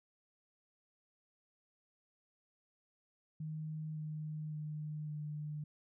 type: tone with pitch steps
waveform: sine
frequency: 155.56 / 153.77 / 152.01 / 150.26 Hz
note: D#3 / D#3 / D#3 / D3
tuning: 0 / -20 / -40 / +40 cents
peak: -39 dBFS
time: 3.4-5.64 s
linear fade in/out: 5 ms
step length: 560 ms
effects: none